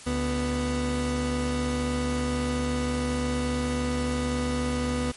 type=tone pair together; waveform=30% pulse; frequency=72.64 / 246.9 Hz; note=D2 / B3; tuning=-18 / 0 cents; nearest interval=octave + major sixth; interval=2118 cents; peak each=-27 / -24 dBFS; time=0.06-5.12 s; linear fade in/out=10 ms; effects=white hiss -45 dBFS RMS until 5.16 s + MP3 48 kbps